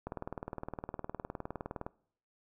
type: click train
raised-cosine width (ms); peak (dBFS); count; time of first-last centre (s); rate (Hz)
1; -24; 36; 0.07-1.865; 19.5
effects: noise-tail reverb RT60 0.6 s tail -23 dB re dry